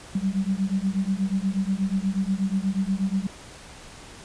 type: beating tone pair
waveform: sine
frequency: 189 / 197.3 Hz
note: F#3 / G3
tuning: +37 / +11 cents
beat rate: 8.3 Hz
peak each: -25 dBFS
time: 0.15-3.27 s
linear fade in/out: 5 ms
effects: pink hiss -44 dBFS RMS until 4.24 s + resampled to 22050 Hz